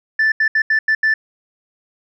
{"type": "tone bursts at uneven times", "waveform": "sine", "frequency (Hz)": 1760, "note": "A6", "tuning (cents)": 0, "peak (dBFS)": -10, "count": 6, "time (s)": [[0.19, 0.32], [0.4, 0.48], [0.55, 0.62], [0.7, 0.79], [0.88, 0.95], [1.03, 1.14]], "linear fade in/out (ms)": 5, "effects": ["tanh soft clip ceiling -10 dBFS"]}